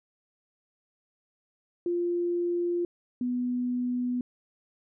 sine tone pair in turn, 348.3 / 247.2 Hz, F4 / B3, -5 / +2 cents, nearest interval tritone, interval 593 cents, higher first, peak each -25 / -26 dBFS, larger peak first, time 1.86-2.85 / 3.21-4.21 s, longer second, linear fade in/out 2 ms, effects none

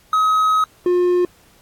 triangle tone pair in turn, 1271 / 356.7 Hz, D#6 / F4, +36 / +37 cents, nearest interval octave + minor seventh, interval 2199 cents, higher first, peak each -11 dBFS, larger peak neither, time 0.13-0.64 / 0.86-1.25 s, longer first, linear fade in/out 2 ms, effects pink hiss -53 dBFS RMS until 1.61 s + AAC 64 kbps

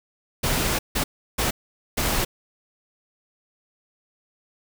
pink noise bursts at uneven times, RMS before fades -23 dBFS, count 4, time 0.43-0.79 / 0.95-1.04 / 1.38-1.51 / 1.97-2.25 s, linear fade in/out 10 ms, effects none

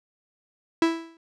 45% pulse tone with exponential decay, 329.6 Hz, E4, in tune, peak -15 dBFS, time 0.82-1.17 s, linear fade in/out 2 ms, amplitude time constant 76 ms, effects low-pass 5000 Hz 12 dB/octave

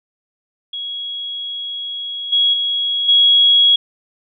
sine tone with level steps, 3322 Hz, G#7, in tune, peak -23 / -11 / -16 / -8 dBFS, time 0.73-3.76 s, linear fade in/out 5 ms, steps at 2.32 / 2.53 / 3.08 s, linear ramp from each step 10 ms, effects none

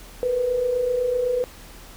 sine tone pair together, 469.7 / 497.6 Hz, A#4 / B4, +13 / +13 cents, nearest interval minor second, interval 100 cents, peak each -29 / -20 dBFS, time 0.23-1.44 s, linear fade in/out 0 ms, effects added 40 Hz sine -44 dBFS peak until 1.96 s + pink hiss -45 dBFS RMS until 1.96 s

